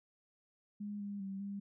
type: tone with pitch steps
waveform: sine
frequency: 206 / 202.3 / 194.3 / 200 Hz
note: G#3 / G#3 / G3 / G3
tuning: -14 / -45 / -15 / +35 cents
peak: -39 dBFS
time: 0.8-1.6 s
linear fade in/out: 10 ms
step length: 200 ms
effects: none